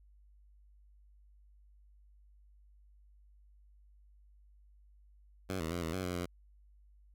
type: tone with pitch steps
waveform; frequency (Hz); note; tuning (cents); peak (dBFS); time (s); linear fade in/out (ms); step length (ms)
10% pulse; 94.1 / 80.4 / 87.4 / 80.9 / 93.4 / 89.5 / 87.6; F#2 / E2 / F2 / E2 / F#2 / F2 / F2; +30 / -43 / +2 / -32 / +17 / +43 / +6; -27; 5.49-6.26; 10; 110
effects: added 50 Hz sine -59 dBFS peak until 7.14 s